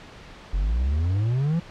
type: exponential sweep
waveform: triangle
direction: up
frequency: 43.65 to 174.61 Hz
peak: -18 dBFS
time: 0.53-1.6 s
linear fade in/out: 10 ms
effects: pink hiss -44 dBFS RMS until 1.7 s + low-pass 4000 Hz 12 dB/octave